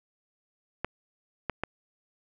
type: clicks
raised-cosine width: 0.5 ms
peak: -14 dBFS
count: 3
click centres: 0.846 / 1.497 / 1.636 s
effects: none